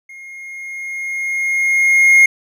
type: tone with level ramp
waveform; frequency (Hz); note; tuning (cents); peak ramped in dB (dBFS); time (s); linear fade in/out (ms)
triangle; 2142; C7; +40; -32 to -3; 0.09-2.26; 5
effects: none